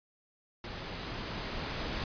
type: noise with level ramp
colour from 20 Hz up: pink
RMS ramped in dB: -41 to -35 dBFS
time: 0.64-2.04 s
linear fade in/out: 2 ms
effects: resampled to 11025 Hz